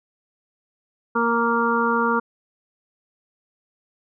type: harmonic tone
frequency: 233.1 Hz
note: A#3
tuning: in tune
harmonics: 1 / 2 / 4 / 5 / 6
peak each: -24 / -24 / -24 / -24 / -24 dBFS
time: 1.15-2.2 s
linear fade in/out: 10 ms
effects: none